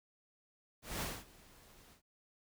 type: noise with ADSR envelope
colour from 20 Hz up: pink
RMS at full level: -38 dBFS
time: 0.82-2.02 s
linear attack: 190 ms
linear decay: 230 ms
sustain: -23 dB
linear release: 100 ms
effects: none